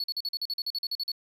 triangle tone bursts, 4407 Hz, C#8, 11 cents flat, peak -27 dBFS, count 14, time 0-1.118 s, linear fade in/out 2 ms, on 39 ms, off 44 ms, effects none

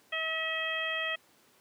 harmonic tone, 642 Hz, E5, 46 cents flat, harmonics 1 / 2 / 3 / 4 / 5, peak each -39 / -40 / -34 / -36 / -37 dBFS, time 0.12-1.16 s, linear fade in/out 10 ms, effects pink hiss -63 dBFS RMS until 1.6 s + high-pass 200 Hz 12 dB/octave

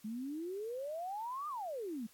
sine exponential two-way sweep, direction up then down, 207.8 to 1231 to 207.8 Hz, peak -38 dBFS, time 0.04-2.07 s, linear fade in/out 10 ms, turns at 1.48 s, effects white hiss -64 dBFS RMS until 2.13 s + AAC 64 kbps

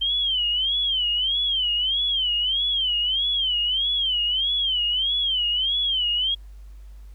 sine tone with vibrato, 3115 Hz, G7, 12 cents flat, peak -20 dBFS, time 0.01-6.35 s, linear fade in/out 10 ms, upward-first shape sine, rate 1.6 Hz, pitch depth 150 cents each way, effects added 50 Hz sine -39 dBFS peak until 7.14 s + pink hiss -62 dBFS RMS until 7.14 s

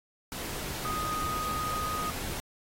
sine tone in noise, 1244.5 Hz, D#6, in tune, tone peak -31 dBFS, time 0.85-2.1 s, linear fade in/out 0 ms, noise pink, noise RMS -37 dBFS, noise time 0.32-2.4 s, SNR +3 dB, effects AAC 48 kbps

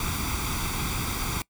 pink noise with comb filter, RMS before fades -29 dBFS, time 0-1.42 s, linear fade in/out 2 ms, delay 0.85 ms, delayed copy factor +0.7, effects noise-tail reverb RT60 0.1 s tail -22 dB re dry

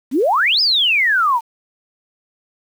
sine exponential two-way sweep, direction up then down, 230.1 to 5200 to 881 Hz, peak -12 dBFS, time 0.11-1.41 s, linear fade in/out 50 ms, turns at 0.61 s, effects 7-bit

